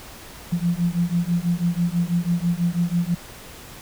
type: beating tone pair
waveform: sine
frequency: 170 / 176.1 Hz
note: F3 / F3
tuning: -46 / +15 cents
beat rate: 6.1 Hz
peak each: -22 dBFS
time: 0.52-3.15 s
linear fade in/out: 10 ms
effects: pink hiss -41 dBFS RMS until 3.81 s